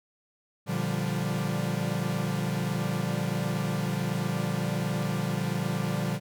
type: chord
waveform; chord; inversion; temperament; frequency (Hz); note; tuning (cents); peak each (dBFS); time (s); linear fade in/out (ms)
45% pulse; G minor seventh; first; equal with one note detuned; 118.24 / 146.83 / 174.61 / 196; Bb2 / D3 / F3 / G3; +25 / 0 / 0 / 0; -34 / -32 / -32 / -33; 0.66-6.2; 50
effects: none